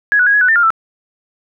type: tone with pitch steps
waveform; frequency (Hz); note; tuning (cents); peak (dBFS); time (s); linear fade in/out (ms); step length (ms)
sine; 1670 / 1474 / 1648 / 1679 / 1488 / 1796 / 1405 / 1327; G#6 / F#6 / G#6 / G#6 / F#6 / A6 / F6 / E6; +9 / -7 / -14 / +18 / +9 / +35 / +10 / +11; -8; 0.12-0.704; 0; 73
effects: none